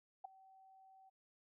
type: tone with ADSR envelope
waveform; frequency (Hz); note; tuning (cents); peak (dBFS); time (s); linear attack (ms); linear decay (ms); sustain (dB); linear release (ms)
sine; 766; G5; -40; -40; 0.24-1.1; 10; 7; -21; 16
effects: none